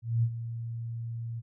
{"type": "tone with ADSR envelope", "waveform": "sine", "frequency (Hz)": 115.9, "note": "A#2", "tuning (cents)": -10, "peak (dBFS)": -21, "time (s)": [0.02, 1.42], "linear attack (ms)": 210, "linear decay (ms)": 64, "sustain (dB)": -12, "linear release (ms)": 35, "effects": []}